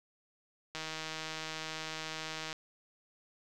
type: click train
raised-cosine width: 0.2 ms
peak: -22 dBFS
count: 282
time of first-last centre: 0.75-2.528 s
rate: 158 Hz
effects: none